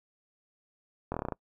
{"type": "slowing click train", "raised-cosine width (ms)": 1, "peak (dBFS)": -18, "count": 8, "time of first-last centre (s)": [1.12, 1.322], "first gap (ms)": 22, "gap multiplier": 1.09, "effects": ["noise-tail reverb RT60 0.1 s tail -25 dB re dry"]}